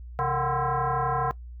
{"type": "tone with frequency modulation", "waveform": "sine", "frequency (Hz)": 132.5, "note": "C3", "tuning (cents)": 22, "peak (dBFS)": -23, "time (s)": [0.19, 1.31], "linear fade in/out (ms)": 0, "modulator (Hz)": 297, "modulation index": 4, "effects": ["noise-tail reverb RT60 0.1 s tail -19 dB re dry", "added 60 Hz sine -38 dBFS peak until 1.6 s"]}